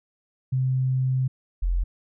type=tone pair in turn; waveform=sine; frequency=130 / 43.55 Hz; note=C3 / F1; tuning=-11 / -4 cents; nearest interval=octave + perfect fifth; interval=1893 cents; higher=first; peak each=-20 dBFS; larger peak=neither; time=0.52-1.28 / 1.62-1.84 s; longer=first; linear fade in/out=10 ms; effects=none